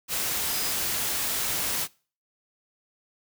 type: tone in noise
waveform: sine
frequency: 4978 Hz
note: D#8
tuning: in tune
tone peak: -35 dBFS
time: 0.47-0.75 s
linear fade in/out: 50 ms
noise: white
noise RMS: -28 dBFS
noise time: 0.08-1.88 s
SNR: -10 dB
effects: noise-tail reverb RT60 0.4 s tail -24 dB re dry